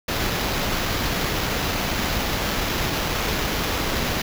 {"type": "noise with sample-and-hold", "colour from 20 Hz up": "pink", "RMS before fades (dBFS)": -24, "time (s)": [0.08, 4.22], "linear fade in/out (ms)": 5, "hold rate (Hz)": 8820, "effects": []}